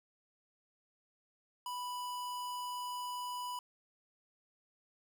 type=tone; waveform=square; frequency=987.8 Hz; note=B5; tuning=in tune; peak=-39 dBFS; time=1.66-3.59 s; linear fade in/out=2 ms; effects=none